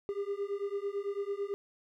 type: beating tone pair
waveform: triangle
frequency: 397.3 / 406.3 Hz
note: G4 / G#4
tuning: +23 / -38 cents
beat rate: 9 Hz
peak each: -34 / -34 dBFS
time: 0.09-1.54 s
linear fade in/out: 0 ms
effects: none